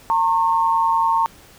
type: tone pair together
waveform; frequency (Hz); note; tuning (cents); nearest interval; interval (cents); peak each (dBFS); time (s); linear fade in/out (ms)
sine; 912.4 / 1083; A#5 / C#6; -37 / -41; minor third; 296; -16 / -20; 0.1-1.26; 0
effects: pink hiss -47 dBFS RMS until 1.58 s